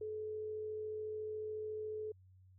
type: tone with amplitude modulation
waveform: sine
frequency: 430 Hz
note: A4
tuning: 40 cents flat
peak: -38 dBFS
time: 0.01-2.12 s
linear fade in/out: 5 ms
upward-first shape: sine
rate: 54 Hz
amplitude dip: 25%
effects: added 93 Hz sine -60 dBFS peak until 2.58 s